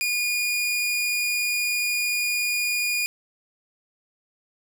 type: tone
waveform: sawtooth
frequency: 2439 Hz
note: D#7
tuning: 35 cents flat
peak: -19 dBFS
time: 0.01-3.06 s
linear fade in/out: 0 ms
effects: none